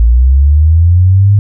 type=linear sweep; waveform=sine; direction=up; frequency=55.2 to 103.8 Hz; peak=-3 dBFS; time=0-1.39 s; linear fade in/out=0 ms; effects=none